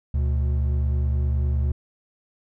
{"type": "tone pair together", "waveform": "triangle", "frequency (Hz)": [72.5, 122.22], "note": ["D2", "B2"], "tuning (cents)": [-22, -18], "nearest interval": "major sixth", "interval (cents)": 904, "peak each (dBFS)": [-18, -26], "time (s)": [0.14, 1.72], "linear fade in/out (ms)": 5, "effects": []}